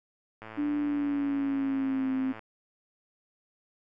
click train, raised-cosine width 0.5 ms, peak -28 dBFS, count 218, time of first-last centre 0.42-2.393 s, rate 110 Hz
sine tone with pitch glide, 293.3 to 262.8 Hz, D4 to C4, -2 to +8 cents, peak -26 dBFS, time 0.57-2.33 s, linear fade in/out 20 ms, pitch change -190 cents, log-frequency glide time 0.79-2.12 s
effects none

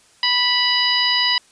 harmonic tone, 985 Hz, B5, 5 cents flat, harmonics 1 / 2 / 3 / 4 / 5, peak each -25 / -22 / -20 / -23 / -20 dBFS, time 0.23-1.38 s, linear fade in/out 2 ms, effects white hiss -53 dBFS RMS until 1.51 s + resampled to 22050 Hz

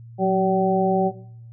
harmonic tone with a mistuned harmonic, 190.8 Hz, G3, 47 cents flat, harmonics 1 / 2 / 3 / 4, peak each -21 / -22 / -24 / -22 dBFS, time 0.18-1.12 s, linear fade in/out 50 ms, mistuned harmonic 1, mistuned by -59 cents, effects noise-tail reverb RT60 0.6 s tail -17 dB re dry + added 116 Hz sine -39 dBFS peak until 1.52 s

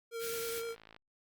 square tone with vibrato, 461.2 Hz, A#4, 19 cents flat, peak -38 dBFS, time 0.11-0.76 s, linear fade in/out 50 ms, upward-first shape sine, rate 9.6 Hz, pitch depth 16 cents each way
white band-stop noise, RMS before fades -42 dBFS, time 0.19-0.63 s, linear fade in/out 50 ms, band 420 to 1400 Hz, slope 48 dB/octave
click train, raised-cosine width 0.3 ms, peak -37 dBFS, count 35, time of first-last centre 0.34-0.964 s, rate 54.5 Hz
effects Opus 48 kbps

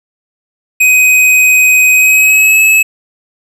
square tone with pitch glide, 2512 to 2586 Hz, D#7 to E7, +16 to -34 cents, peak -5 dBFS, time 0.8-2.83 s, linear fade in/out 10 ms, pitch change +50 cents, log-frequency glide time 1.92-2.6 s, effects none

